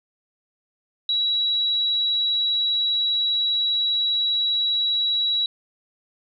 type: tone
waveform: sine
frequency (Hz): 3895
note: B7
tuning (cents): -25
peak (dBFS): -19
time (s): 1.09-5.46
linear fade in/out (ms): 2
effects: none